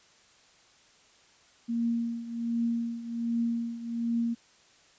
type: tone with tremolo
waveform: sine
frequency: 233.1 Hz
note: A#3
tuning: in tune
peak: -24 dBFS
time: 1.68-4.35 s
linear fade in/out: 20 ms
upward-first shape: triangle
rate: 1.3 Hz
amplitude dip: 80%
effects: white hiss -60 dBFS RMS until 4.98 s + resampled to 16000 Hz